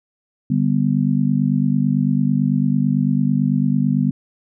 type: chord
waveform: sine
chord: G major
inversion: second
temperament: just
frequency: 147 / 196 / 245 Hz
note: D3 / G3 / B3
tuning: +2 / 0 / -14 cents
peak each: -19 dBFS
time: 0.5-4.11 s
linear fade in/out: 5 ms
effects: none